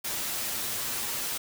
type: noise with comb filter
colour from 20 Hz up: white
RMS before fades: -32 dBFS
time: 0.04-1.38 s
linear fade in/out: 10 ms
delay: 8.6 ms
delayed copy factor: +0.6
effects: none